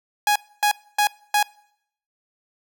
sawtooth tone bursts, 830.6 Hz, G#5, in tune, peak -12 dBFS, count 4, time 0.27-1.428 s, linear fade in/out 2 ms, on 87 ms, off 270 ms, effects noise-tail reverb RT60 0.7 s tail -24 dB re dry

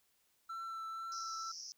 triangle tone with vibrato, 1336 Hz, E6, 23 cents sharp, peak -39 dBFS, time 0.49-1.52 s, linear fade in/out 10 ms, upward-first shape triangle, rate 2 Hz, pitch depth 16 cents each way
white band-pass noise, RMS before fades -48 dBFS, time 1.12-1.72 s, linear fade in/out 0 ms, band 5100 to 5900 Hz, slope 96 dB/octave
effects white hiss -75 dBFS RMS until 1.77 s

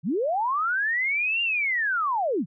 sine linear two-way sweep, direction up then down, 129.7 to 2817 to 129.7 Hz, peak -22 dBFS, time 0.03-2.46 s, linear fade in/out 50 ms, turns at 1.42 s, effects none

